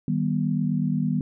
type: chord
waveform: sine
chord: Eb augmented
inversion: none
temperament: just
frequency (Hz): 155.56 / 194.45 / 243.1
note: Eb3 / G3 / B3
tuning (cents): 0 / -14 / -27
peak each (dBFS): -25 / -26 / -26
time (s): 0.08-1.21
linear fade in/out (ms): 2
effects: none